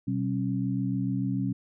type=tone cluster; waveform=sine; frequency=125.2 / 192.1 / 271.9 Hz; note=B2 / G3 / C#4; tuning=+24 / -35 / -33 cents; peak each=-30 dBFS; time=0.07-1.53 s; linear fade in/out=10 ms; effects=none